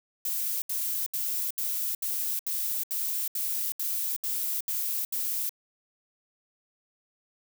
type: noise bursts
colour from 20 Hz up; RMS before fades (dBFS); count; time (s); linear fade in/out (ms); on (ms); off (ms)
violet; -30; 12; 0.25-5.493; 2; 370; 73
effects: none